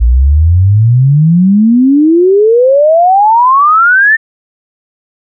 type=exponential sweep; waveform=sine; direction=up; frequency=55.7 to 1824 Hz; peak=-3 dBFS; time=0-4.17 s; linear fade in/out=20 ms; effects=none